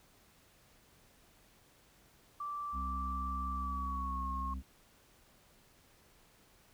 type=tone with pitch glide; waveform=sine; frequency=1168 to 1083.5 Hz; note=D6 to C#6; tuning=-10 to -40 cents; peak=-37 dBFS; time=2.4-4.54 s; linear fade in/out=5 ms; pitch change=-130 cents; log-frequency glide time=3.54-4.29 s
type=harmonic tone; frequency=65.41 Hz; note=C2; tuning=in tune; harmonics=1 / 3 / 4; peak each=-38 / -48 / -50 dBFS; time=2.72-4.63 s; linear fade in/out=50 ms
effects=pink hiss -65 dBFS RMS until 6.73 s